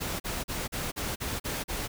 pink noise bursts, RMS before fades -33 dBFS, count 8, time 0-1.88 s, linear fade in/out 20 ms, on 200 ms, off 40 ms, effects none

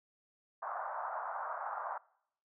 pink band-pass noise, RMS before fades -40 dBFS, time 0.62-1.98 s, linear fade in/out 5 ms, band 660 to 1400 Hz, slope 48 dB/octave, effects noise-tail reverb RT60 0.7 s tail -23 dB re dry

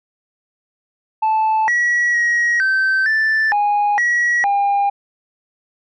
sine tone with pitch steps, 875 / 1925 / 1897 / 1548 / 1763 / 825 / 1919 / 804 Hz, A5 / B6 / A#6 / G6 / A6 / G#5 / A#6 / G5, -10 / -45 / +30 / -22 / +3 / -12 / +50 / +44 cents, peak -11 dBFS, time 1.22-4.9 s, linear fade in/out 10 ms, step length 460 ms, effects tanh soft clip ceiling -12 dBFS

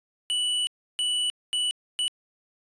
square tone bursts at uneven times, 2960 Hz, F#7, in tune, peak -24 dBFS, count 4, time 0.3-0.67 / 0.99-1.3 / 1.53-1.71 / 1.99-2.08 s, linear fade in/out 0 ms, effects resampled to 22050 Hz

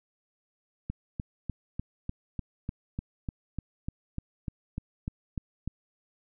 click train, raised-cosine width 5 ms, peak -20 dBFS, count 17, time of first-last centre 0.9-5.676 s, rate 3.35 Hz, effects none

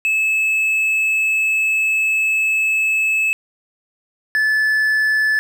triangle tone pair in turn, 2600 / 1735.3 Hz, E7 / A6, -24 / -24 cents, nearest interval perfect fifth, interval 700 cents, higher first, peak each -13 / -12 dBFS, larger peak second, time 0.05-3.33 / 4.35-5.39 s, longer first, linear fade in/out 0 ms, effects none

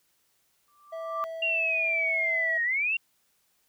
sine tone with exponential growth, 1174.7 Hz, D6, in tune, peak -25 dBFS, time 0.68-1.24 s, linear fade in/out 0 ms, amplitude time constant 120 ms
triangle tone, 654 Hz, E5, 14 cents flat, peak -32 dBFS, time 0.92-2.58 s, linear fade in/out 10 ms
sine exponential two-way sweep, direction down then up, 2794 to 1857 to 2794 Hz, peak -24 dBFS, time 1.42-2.97 s, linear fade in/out 5 ms, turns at 2.63 s
effects white hiss -70 dBFS RMS until 3.68 s

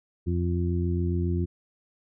harmonic tone, 87.31 Hz, F2, in tune, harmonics 1 / 2 / 3 / 4, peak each -25 / -30 / -35 / -32 dBFS, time 0.26-1.46 s, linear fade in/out 20 ms, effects none

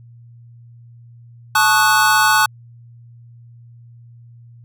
square chord, D# half-diminished seventh, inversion second, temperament equal with one note detuned, 868.9 / 1108.7 / 1244.5 / 1480 Hz, A5 / C#6 / D#6 / F#6, -22 / 0 / 0 / 0 cents, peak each -17 / -19 / -21 / -16 dBFS, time 1.55-2.46 s, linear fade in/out 5 ms, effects added 118 Hz sine -40 dBFS peak until 4.64 s

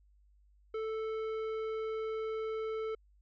sine tone with tanh clipping, 440 Hz, A4, in tune, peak -36 dBFS, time 0.74-2.95 s, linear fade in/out 5 ms, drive 12 dB, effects added 50 Hz sine -62 dBFS peak until 3.21 s

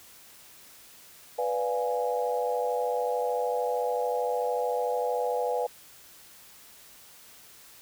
sine chord, B diminished seventh, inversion none, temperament equal, 493.9 / 587.3 / 698.5 / 830.6 Hz, B4 / D5 / F5 / Ab5, 0 / 0 / 0 / 0 cents, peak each -28 / -34 / -33 / -32 dBFS, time 1.38-5.67 s, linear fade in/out 10 ms, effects white hiss -52 dBFS RMS until 7.81 s

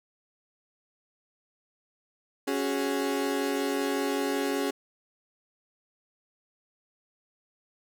35% pulse chord, C# suspended fourth, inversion none, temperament equal, 277.2 / 370 / 415.3 Hz, C#4 / F#4 / G#4, 0 / 0 / 0 cents, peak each -28 / -32 / -29 dBFS, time 2.47-4.71 s, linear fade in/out 10 ms, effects none

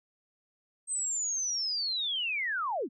sine linear sweep, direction down, 8372 to 192 Hz, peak -29 dBFS, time 0.87-2.89 s, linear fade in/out 50 ms, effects none

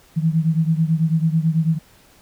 sine beating tone pair, 158.7 / 167.8 Hz, D#3 / E3, +35 / +31 cents, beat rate 9.1 Hz, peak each -17 / -20 dBFS, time 0.16-1.79 s, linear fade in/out 20 ms, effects pink hiss -52 dBFS RMS until 2.21 s

